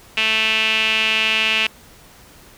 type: tone with band-pass filter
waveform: sawtooth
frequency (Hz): 219.7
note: A3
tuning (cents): -2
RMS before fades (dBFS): -18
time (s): 0.17-1.67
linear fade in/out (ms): 5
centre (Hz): 2700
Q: 6.2
effects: pink hiss -46 dBFS RMS until 2.57 s